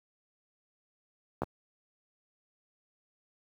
clicks, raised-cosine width 1 ms, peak -17 dBFS, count 2, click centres 1.42 / 1.434 s, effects high-pass 80 Hz 12 dB/octave + 9-bit

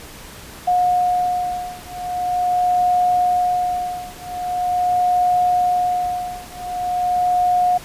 sine beating tone pair, 720 / 720.43 Hz, F#5 / F#5, -47 / -46 cents, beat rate 0.43 Hz, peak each -19 dBFS, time 0.67-7.78 s, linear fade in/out 10 ms, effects pink hiss -38 dBFS RMS until 7.84 s + resampled to 32000 Hz

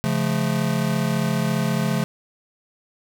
square chord, Db augmented, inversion none, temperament just, 138.59 / 173.24 / 216.5 Hz, Db3 / F3 / A3, 0 / -14 / -28 cents, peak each -25 dBFS, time 0.04-2.04 s, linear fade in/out 0 ms, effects none

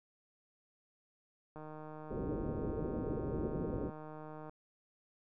click train, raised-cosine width 1 ms, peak -35 dBFS, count 453, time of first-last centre 1.56-4.495 s, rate 154 Hz
white low-pass noise, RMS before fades -38 dBFS, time 2.1-3.91 s, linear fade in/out 20 ms, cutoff 500 Hz, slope 48 dB/octave
effects none

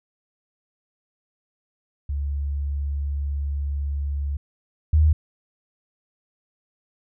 sine tone pair in turn, 71 / 77.1 Hz, C#2 / D#2, +42 / -15 cents, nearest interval minor second, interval 143 cents, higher second, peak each -23 / -13 dBFS, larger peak second, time 2.09-4.37 / 4.93-5.13 s, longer first, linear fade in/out 5 ms, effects none

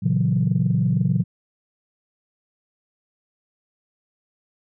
sine chord, F# dominant seventh, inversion first, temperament equal, 116.54 / 138.59 / 164.81 / 185 Hz, A#2 / C#3 / E3 / F#3, 0 / 0 / 0 / 0 cents, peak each -22 dBFS, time 0.02-1.24 s, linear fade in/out 20 ms, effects tanh soft clip ceiling -9 dBFS

